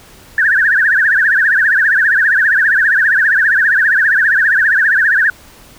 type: tone with vibrato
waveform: sine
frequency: 1661.2 Hz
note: G#6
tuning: in tune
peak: -8 dBFS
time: 0.38-5.3 s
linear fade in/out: 2 ms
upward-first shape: triangle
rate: 15 Hz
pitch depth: 220 cents each way
effects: pink hiss -41 dBFS RMS until 5.78 s